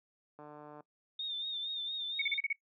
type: click train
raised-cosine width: 1 ms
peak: -36 dBFS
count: 63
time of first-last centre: 0.39-0.806 s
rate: 149 Hz
type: tone with vibrato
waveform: sine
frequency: 3636 Hz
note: A#7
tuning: 44 cents flat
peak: -35 dBFS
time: 1.19-2.38 s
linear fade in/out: 5 ms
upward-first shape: sine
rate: 4.3 Hz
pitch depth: 55 cents each way
type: tone bursts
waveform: sine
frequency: 2225 Hz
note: C#7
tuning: 6 cents sharp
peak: -29 dBFS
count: 6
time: 2.19-2.529 s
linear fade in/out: 5 ms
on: 29 ms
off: 33 ms
effects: noise-tail reverb RT60 0.1 s tail -20 dB re dry + high-pass 200 Hz 12 dB/octave